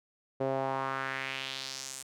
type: tone with band-pass filter sweep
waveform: sawtooth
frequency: 133.9 Hz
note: C3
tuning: 40 cents sharp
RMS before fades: -35 dBFS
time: 0.4-2.03 s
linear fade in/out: 10 ms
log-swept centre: 500 to 8600 Hz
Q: 2.3
effects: none